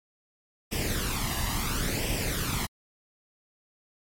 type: noise with flanger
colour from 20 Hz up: pink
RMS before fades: -29 dBFS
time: 0.71-2.67 s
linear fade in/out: 20 ms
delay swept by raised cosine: 0.36 to 1.06 ms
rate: 0.72 Hz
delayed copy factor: +0.65
effects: MP3 64 kbps